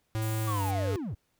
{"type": "tone with pitch glide", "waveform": "square", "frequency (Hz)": [110, 97.43], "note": ["A2", "G2"], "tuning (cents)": [0, -10], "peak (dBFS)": -29, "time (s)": [0.15, 0.96], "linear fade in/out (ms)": 0, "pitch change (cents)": -210, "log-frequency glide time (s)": [0.46, 0.62]}
{"type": "band-stop noise", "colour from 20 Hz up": "white", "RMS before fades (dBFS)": -43, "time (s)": [0.22, 0.71], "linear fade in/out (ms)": 2, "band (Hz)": [330, 6500], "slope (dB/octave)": 48}
{"type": "linear sweep", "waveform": "triangle", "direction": "down", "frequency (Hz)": [1174.7, 69.3], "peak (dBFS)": -30, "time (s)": [0.47, 1.15], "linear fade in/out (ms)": 10}
{"effects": ["pink hiss -74 dBFS RMS until 1.39 s"]}